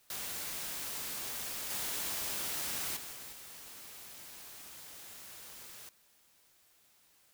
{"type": "noise with level steps", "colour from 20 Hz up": "white", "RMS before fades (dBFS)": [-40, -37, -45, -47, -50], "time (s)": [0.1, 5.89], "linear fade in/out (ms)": 2, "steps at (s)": [1.7, 2.96, 3.12, 3.32], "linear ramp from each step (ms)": 10, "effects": ["white hiss -67 dBFS RMS until 7.33 s"]}